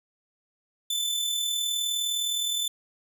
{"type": "tone with amplitude modulation", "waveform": "sawtooth", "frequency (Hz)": 3520, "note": "A7", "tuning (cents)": 0, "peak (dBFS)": -21, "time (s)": [0.9, 2.68], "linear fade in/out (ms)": 5, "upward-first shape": "sine", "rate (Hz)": 39.6, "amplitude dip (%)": 40, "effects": []}